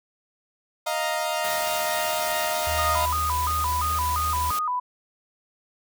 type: chord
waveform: sawtooth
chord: Eb suspended second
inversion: none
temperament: equal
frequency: 622.3 / 698.5 / 932.3 Hz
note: Eb5 / F5 / Bb5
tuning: 0 / 0 / 0 cents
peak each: -24 / -25 / -26 dBFS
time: 0.86-3.06 s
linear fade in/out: 10 ms
type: noise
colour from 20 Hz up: white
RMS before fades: -33 dBFS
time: 1.44-4.59 s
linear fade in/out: 2 ms
type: tone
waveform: sine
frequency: 77.78 Hz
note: D#2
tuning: in tune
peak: -29 dBFS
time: 2.67-4.51 s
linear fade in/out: 0 ms
type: tone with vibrato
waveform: sine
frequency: 1108.7 Hz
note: C#6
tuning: in tune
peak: -23 dBFS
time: 2.78-4.8 s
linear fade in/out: 10 ms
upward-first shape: square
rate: 2.9 Hz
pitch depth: 190 cents each way
effects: none